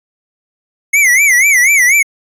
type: tone with vibrato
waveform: square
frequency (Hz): 2127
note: C7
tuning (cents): +28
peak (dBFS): -7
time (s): 0.93-2.03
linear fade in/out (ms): 10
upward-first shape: sine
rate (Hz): 4.1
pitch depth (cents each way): 170
effects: resampled to 32000 Hz